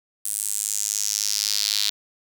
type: tone with high-pass filter sweep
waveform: sawtooth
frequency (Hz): 103.83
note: G#2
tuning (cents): 0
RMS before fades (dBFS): -25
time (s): 0.25-1.9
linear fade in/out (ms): 5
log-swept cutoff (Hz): 9400 to 4000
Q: 3.1
effects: none